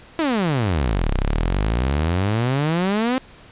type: exponential two-way sweep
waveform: sawtooth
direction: down then up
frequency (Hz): 339.7 to 30.6 to 265.6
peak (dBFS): -14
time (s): 0.19-3.18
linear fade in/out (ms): 0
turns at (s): 1.14
effects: pink hiss -46 dBFS RMS until 3.51 s + resampled to 8000 Hz